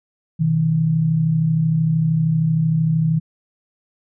sine tone pair together, 126.99 / 160 Hz, B2 / D#3, +49 / +49 cents, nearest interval major third, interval 400 cents, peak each -23 / -15 dBFS, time 0.39-3.2 s, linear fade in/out 20 ms, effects none

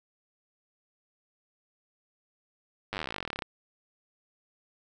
slowing click train, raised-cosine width 0.3 ms, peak -17 dBFS, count 28, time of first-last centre 2.93-3.422 s, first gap 9 ms, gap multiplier 1.05, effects none

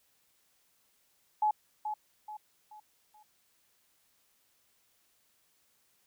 sine tone with echo, 850 Hz, G#5, 40 cents sharp, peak -24 dBFS, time 1.42-1.51 s, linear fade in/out 5 ms, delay 430 ms, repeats 4, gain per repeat -8 dB, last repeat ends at 3.23 s, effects white hiss -71 dBFS RMS until 6.06 s

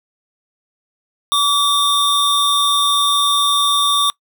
square tone pair together, 1147 / 3644 Hz, D6 / A#7, -41 / -40 cents, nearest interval octave + minor sixth, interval 2001 cents, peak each -16 dBFS, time 1.32-4.1 s, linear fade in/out 0 ms, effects noise-tail reverb RT60 0.1 s tail -23 dB re dry

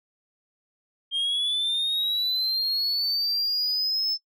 sine linear sweep, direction up, 3190 to 5274 Hz, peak -20 dBFS, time 1.11-4.18 s, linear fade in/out 50 ms, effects noise-tail reverb RT60 0.1 s tail -24 dB re dry + tanh soft clip ceiling -22 dBFS

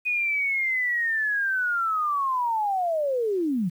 sine linear sweep, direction down, 2489 to 160.7 Hz, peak -22 dBFS, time 0.05-3.7 s, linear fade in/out 20 ms, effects 9-bit

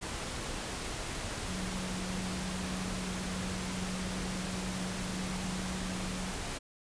sine tone in noise, 185 Hz, F#3, in tune, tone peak -37 dBFS, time 1.47-6.33 s, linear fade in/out 20 ms, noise pink, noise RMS -38 dBFS, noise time 0.01-6.59 s, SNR -2 dB, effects resampled to 22050 Hz

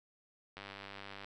click train, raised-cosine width 0.3 ms, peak -30 dBFS, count 68, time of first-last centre 0.57-1.245 s, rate 99.2 Hz, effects none

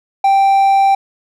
triangle tone, 784 Hz, G5, in tune, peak -6 dBFS, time 0.24-0.95 s, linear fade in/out 5 ms, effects none

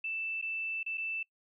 sine tone with dropouts, 2650 Hz, E7, 9 cents sharp, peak -33 dBFS, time 0.04-1.23 s, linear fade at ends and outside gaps 5 ms, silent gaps 0.415-0.424 / 0.831-0.862 / 0.974-0.979 s, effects noise-tail reverb RT60 0.1 s tail -22 dB re dry

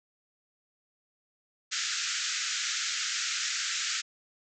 white band-pass noise, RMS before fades -32 dBFS, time 1.71-4.02 s, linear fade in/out 20 ms, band 1300 to 7400 Hz, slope 96 dB/octave, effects none

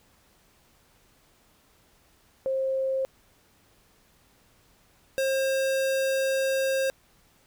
sine / square tone pair in turn, 531 / 534.4 Hz, C5 / C5, +25 / +36 cents, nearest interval unison, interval 11 cents, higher second, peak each -24 dBFS, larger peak neither, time 2.46-3.05 / 5.18-6.9 s, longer second, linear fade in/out 0 ms, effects pink hiss -62 dBFS RMS until 7.46 s

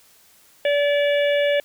harmonic tone, 576 Hz, D5, 34 cents flat, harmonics 1 / 3 / 4 / 5 / 6, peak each -17 / -27 / -29 / -31 / -33 dBFS, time 0.65-1.6 s, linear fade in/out 2 ms, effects white hiss -54 dBFS RMS until 1.64 s

